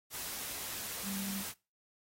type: tone in noise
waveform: sine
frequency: 196 Hz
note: G3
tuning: in tune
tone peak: -38 dBFS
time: 1.03-1.44 s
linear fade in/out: 50 ms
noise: white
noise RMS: -41 dBFS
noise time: 0.1-1.54 s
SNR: 0 dB
effects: noise-tail reverb RT60 0.3 s tail -23 dB re dry + AAC 48 kbps